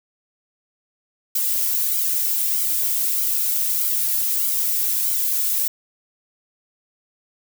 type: noise with flanger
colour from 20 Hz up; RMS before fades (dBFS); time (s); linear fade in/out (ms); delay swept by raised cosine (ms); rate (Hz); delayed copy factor
violet; -21; 1.35-5.68; 5; 1.1 to 2.5; 1.6; -0.65
effects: none